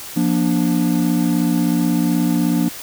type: chord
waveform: triangle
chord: Bb major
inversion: second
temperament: equal with one note detuned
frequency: 174.61 / 237.4 / 293.7 Hz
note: F3 / Bb3 / D4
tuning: 0 / +32 / 0 cents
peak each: -17 dBFS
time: 0.16-2.69 s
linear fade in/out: 10 ms
effects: white hiss -33 dBFS RMS until 2.82 s